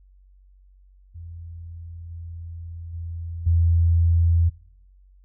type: tone with level steps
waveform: sine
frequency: 84.2 Hz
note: E2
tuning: 37 cents sharp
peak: -35 / -33 / -29 / -15 dBFS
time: 1.14-4.5 s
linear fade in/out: 20 ms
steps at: 2.1 / 2.93 / 3.46 s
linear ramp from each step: 10 ms
effects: noise-tail reverb RT60 0.8 s tail -25 dB re dry + added 47 Hz sine -50 dBFS peak until 5.24 s